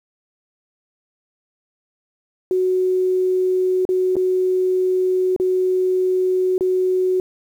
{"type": "tone with dropouts", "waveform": "sine", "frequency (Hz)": 370, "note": "F#4", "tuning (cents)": 0, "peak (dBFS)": -15, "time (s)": [2.51, 7.2], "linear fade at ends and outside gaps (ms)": 1, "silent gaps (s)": [[3.852, 3.89], [4.156, 4.166], [5.363, 5.399], [6.58, 6.608]], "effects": ["8-bit"]}